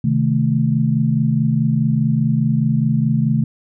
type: chord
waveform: sine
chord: A diminished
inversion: first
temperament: equal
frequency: 130.81 / 155.56 / 220 Hz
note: C3 / Eb3 / A3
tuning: 0 / 0 / 0 cents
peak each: -18 dBFS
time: 0.04-3.44 s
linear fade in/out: 5 ms
effects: none